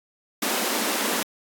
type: high-pass noise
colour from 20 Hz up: pink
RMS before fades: -25 dBFS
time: 0.42-1.23 s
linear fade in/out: 5 ms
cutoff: 200 Hz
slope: 96 dB/octave
effects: AAC 64 kbps